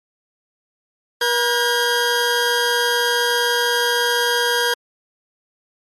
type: tone pair together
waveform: 20% pulse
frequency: 479.7 / 1614.8 Hz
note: A#4 / G#6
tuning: +50 / -49 cents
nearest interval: octave + major sixth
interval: 2101 cents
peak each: -14 dBFS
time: 1.21-4.74 s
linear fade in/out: 5 ms
effects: low-pass 12000 Hz 12 dB/octave + MP3 64 kbps